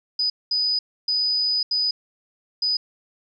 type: tone bursts at uneven times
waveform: sine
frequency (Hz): 4978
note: D#8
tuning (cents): 0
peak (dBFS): -19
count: 5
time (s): 0.19-0.3 / 0.51-0.79 / 1.08-1.63 / 1.71-1.91 / 2.62-2.77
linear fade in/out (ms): 5
effects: none